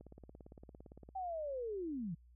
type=click train; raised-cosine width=2 ms; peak=-40 dBFS; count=20; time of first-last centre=0.01-1.09 s; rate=17.6 Hz
type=linear sweep; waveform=sine; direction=down; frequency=779 to 150.9 Hz; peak=-38 dBFS; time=1.15-2.15 s; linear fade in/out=10 ms
effects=added 60 Hz sine -60 dBFS peak until 2.35 s